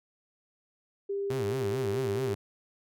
sine tone with pitch glide, 398.5 to 395.1 Hz, G4 to G4, +28 to +14 cents, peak -29 dBFS, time 1.09-2.34 s, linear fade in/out 10 ms, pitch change -14 cents, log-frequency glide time 1.47-1.84 s
sawtooth tone with vibrato, 116.54 Hz, A#2, in tune, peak -28 dBFS, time 1.3-2.35 s, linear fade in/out 5 ms, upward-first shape sine, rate 4.6 Hz, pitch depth 260 cents each way
effects none

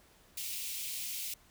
white high-pass noise, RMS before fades -39 dBFS, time 0.37-1.34 s, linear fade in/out 5 ms, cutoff 2200 Hz, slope 48 dB/octave, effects pink hiss -63 dBFS RMS until 1.5 s

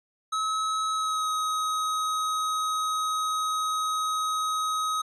square tone with pitch glide, 1285 to 1265.1 Hz, E6 to D#6, -45 to +28 cents, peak -26 dBFS, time 0.32-5.02 s, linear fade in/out 10 ms, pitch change -27 cents, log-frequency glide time 0.92-1.29 s, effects resampled to 24000 Hz

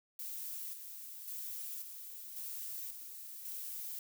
violet noise with tremolo, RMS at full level -43 dBFS, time 0.19-3.99 s, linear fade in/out 2 ms, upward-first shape square, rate 0.92 Hz, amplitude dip 45%, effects none

